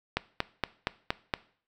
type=click train; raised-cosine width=0.3 ms; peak=-10 dBFS; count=6; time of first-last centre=0.17-1.338 s; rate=4.28 Hz; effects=noise-tail reverb RT60 0.5 s tail -19 dB re dry